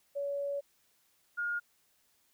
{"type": "tone pair in turn", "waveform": "sine", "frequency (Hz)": [565, 1423.7], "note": ["C#5", "F6"], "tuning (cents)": [33, 33], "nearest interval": "octave + major third", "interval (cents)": 1600, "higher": "second", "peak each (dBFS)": [-32, -31], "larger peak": "second", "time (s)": [[0.15, 0.61], [1.37, 1.6]], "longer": "first", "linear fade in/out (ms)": 20, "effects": ["white hiss -71 dBFS RMS until 2.33 s"]}